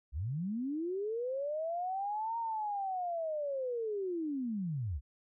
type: linear two-way sweep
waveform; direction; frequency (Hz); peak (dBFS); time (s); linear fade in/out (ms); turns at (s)
sine; up then down; 58.27 to 932.3 to 58.27; -33; 0.12-5.01; 50; 2.38
effects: none